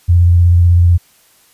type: tone with vibrato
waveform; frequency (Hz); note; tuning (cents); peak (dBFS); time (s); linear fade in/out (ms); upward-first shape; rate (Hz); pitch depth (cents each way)
sine; 87; F2; -6; -5; 0.08-0.98; 20; sine; 16; 25
effects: white hiss -50 dBFS RMS until 1.53 s + resampled to 32000 Hz